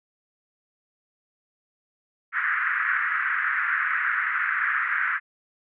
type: band-pass noise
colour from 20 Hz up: white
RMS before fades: -25 dBFS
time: 2.32-5.2 s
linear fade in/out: 50 ms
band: 1300 to 1900 Hz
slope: 48 dB/octave
effects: none